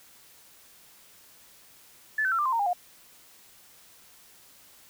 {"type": "tone with pitch steps", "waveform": "sine", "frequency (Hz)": [1738, 1530.6, 1347.9, 1187.1, 1045.4, 920.7, 810.8, 714], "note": ["A6", "G6", "E6", "D6", "C6", "A#5", "G#5", "F5"], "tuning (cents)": [-22, -42, 38, 18, -2, -22, -42, 38], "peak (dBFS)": -23, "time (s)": [2.18, 2.732], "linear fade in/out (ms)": 5, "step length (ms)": 69, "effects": ["white hiss -55 dBFS RMS until 4.89 s"]}